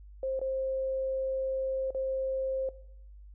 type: tone with dropouts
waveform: sine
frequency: 529 Hz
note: C5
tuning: 19 cents sharp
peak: -29 dBFS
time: 0.23-2.69 s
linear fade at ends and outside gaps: 2 ms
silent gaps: 0.393-0.414 / 1.906-1.947 s
effects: noise-tail reverb RT60 0.7 s tail -18 dB re dry + added 50 Hz sine -47 dBFS peak until 3.34 s